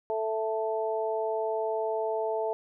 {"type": "harmonic tone", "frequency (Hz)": 220, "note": "A3", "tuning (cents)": 0, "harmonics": [2, 3, 4], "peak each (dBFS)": [-30, -31, -34], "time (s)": [0.1, 2.53], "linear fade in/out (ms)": 0, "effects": []}